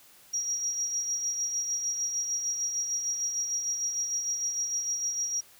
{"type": "tone with tremolo", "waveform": "sine", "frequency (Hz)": 5690, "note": "F8", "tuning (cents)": 31, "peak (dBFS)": -26, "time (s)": [0.33, 5.41], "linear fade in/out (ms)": 10, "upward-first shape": "sine", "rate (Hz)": 6.6, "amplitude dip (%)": 45, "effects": ["white hiss -56 dBFS RMS until 5.59 s"]}